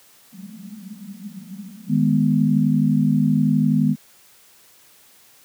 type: band-pass noise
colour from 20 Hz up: white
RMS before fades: -37 dBFS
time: 0.32-2.76 s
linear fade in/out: 10 ms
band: 180 to 220 Hz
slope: 96 dB/octave
type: chord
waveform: sine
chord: G# minor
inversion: second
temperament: equal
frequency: 155.56 / 207.7 / 246.9 Hz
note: D#3 / G#3 / B3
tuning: 0 / 0 / 0 cents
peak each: -19 dBFS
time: 1.88-3.96 s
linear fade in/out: 50 ms
effects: white hiss -52 dBFS RMS until 5.44 s + high-pass 80 Hz 12 dB/octave